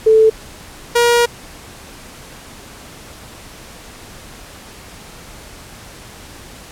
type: tone pair in turn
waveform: sine / sawtooth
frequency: 440 / 475.8 Hz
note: A4 / A#4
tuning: 0 / +35 cents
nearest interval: minor second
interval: 135 cents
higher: second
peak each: -6 dBFS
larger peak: neither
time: 0.06-0.3 / 0.95-1.26 s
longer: second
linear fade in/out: 10 ms
effects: pink hiss -37 dBFS RMS until 6.71 s + low-pass 12000 Hz 12 dB/octave